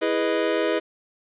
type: chord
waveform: square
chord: E major seventh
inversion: none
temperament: equal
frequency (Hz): 329.6 / 415.3 / 493.9 / 622.3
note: E4 / G#4 / B4 / D#5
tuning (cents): 0 / 0 / 0 / 0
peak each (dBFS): -27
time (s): 0.01-0.8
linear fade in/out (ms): 20
effects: resampled to 8000 Hz + 9-bit

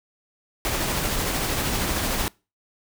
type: noise with tremolo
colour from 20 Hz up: pink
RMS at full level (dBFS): -24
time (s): 0.65-2.28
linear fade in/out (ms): 0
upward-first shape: sine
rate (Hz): 13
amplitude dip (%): 25
effects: noise-tail reverb RT60 0.3 s tail -25 dB re dry

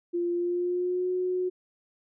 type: tone with pitch glide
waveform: sine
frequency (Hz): 347.2 to 365.3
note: F4 to F#4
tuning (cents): -10 to -22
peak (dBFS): -25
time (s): 0.13-1.5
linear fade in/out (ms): 20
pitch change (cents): +88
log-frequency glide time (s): 0.32-1.1
effects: none

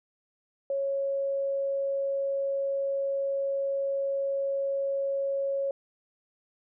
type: tone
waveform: sine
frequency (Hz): 551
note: C#5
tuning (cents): -11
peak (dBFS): -26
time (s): 0.7-5.71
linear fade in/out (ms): 2
effects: none

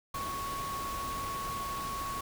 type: tone in noise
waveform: sine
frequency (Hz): 1108.7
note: C#6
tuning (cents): 0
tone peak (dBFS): -35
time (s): 0.14-2.21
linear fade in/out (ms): 5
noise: pink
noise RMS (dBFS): -41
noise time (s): 0.14-2.21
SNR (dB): +3
effects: none

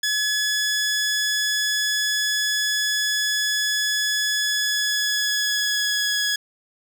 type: tone with pitch glide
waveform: 15% pulse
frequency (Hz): 1700 to 1677.6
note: G#6 to G#6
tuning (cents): +40 to +17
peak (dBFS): -14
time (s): 0.03-6.36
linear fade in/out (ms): 5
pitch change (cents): -23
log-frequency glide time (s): 4.36-6.23
effects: none

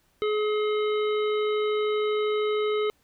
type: harmonic tone with a mistuned harmonic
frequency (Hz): 423.6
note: G#4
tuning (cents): +34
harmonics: 1 / 3 / 5 / 7 / 9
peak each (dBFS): -23 / -33 / -37 / -40 / -42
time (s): 0.22-2.9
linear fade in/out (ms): 0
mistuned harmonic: 7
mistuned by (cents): +46
effects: pink hiss -67 dBFS RMS until 3.03 s

